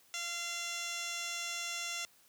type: tone with band-pass filter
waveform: 15% pulse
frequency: 688 Hz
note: F5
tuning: 26 cents flat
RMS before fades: -39 dBFS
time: 0.14-2.05 s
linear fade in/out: 0 ms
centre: 5000 Hz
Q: 1.8
effects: white hiss -65 dBFS RMS until 2.28 s + high-pass 80 Hz 12 dB/octave